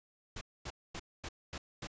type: noise bursts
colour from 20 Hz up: pink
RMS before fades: -42 dBFS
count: 6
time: 0.36-1.872 s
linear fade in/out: 5 ms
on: 52 ms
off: 240 ms
effects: resampled to 16000 Hz